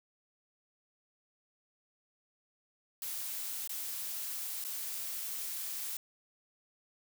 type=noise with dropouts; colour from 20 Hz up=blue; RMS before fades=-39 dBFS; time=3.02-5.97 s; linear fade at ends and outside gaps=1 ms; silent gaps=3.675-3.694 / 4.64-4.648 s; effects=none